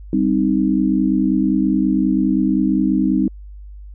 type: chord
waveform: sine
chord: C minor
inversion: second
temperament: equal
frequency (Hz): 196 / 261.6 / 311.1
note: G3 / C4 / Eb4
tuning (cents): 0 / 0 / 0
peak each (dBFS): -18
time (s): 0.13-3.28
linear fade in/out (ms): 2
effects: added 50 Hz sine -33 dBFS peak until 3.94 s